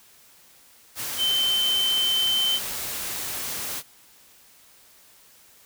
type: tone in noise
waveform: sine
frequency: 3085 Hz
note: G7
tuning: 28 cents flat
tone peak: -20 dBFS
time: 1.17-2.6 s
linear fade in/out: 50 ms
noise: white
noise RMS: -31 dBFS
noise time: 0.95-3.83 s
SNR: +8 dB
effects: white hiss -54 dBFS RMS until 5.65 s